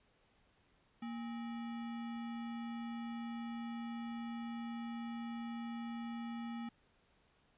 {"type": "tone with sample-and-hold", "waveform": "sine", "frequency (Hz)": 233.1, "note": "A#3", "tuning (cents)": 0, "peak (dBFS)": -40, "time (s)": [1.02, 6.69], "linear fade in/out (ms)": 5, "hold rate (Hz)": 1050, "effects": ["pink hiss -72 dBFS RMS until 7.57 s", "resampled to 8000 Hz"]}